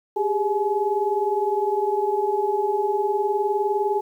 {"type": "tone cluster", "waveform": "sine", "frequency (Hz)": [394.7, 414.4, 849], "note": ["G4", "G#4", "G#5"], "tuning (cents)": [12, -4, 38], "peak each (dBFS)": -24, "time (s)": [0.16, 4.01], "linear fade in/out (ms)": 10, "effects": ["9-bit"]}